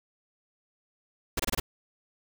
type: noise bursts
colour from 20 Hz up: pink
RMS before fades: -28 dBFS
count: 5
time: 1.37-1.6 s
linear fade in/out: 5 ms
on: 26 ms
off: 25 ms
effects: none